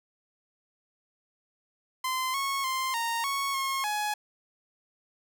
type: tone with pitch steps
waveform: sawtooth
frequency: 1034 / 1098 / 1047 / 926 / 1106 / 1081 / 840 Hz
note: C6 / C#6 / C6 / A#5 / C#6 / C#6 / G#5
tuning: -21 / -17 / +1 / -12 / -4 / -44 / +19 cents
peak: -24 dBFS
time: 2.04-4.14 s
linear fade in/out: 5 ms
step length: 300 ms
effects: none